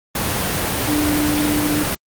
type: tone in noise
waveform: sine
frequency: 297.6 Hz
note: D4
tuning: 23 cents sharp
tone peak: -17 dBFS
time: 0.88-1.83 s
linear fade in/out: 5 ms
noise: pink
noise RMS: -20 dBFS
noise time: 0.15-1.95 s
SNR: 0 dB
effects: high-pass 60 Hz 12 dB/octave + Opus 32 kbps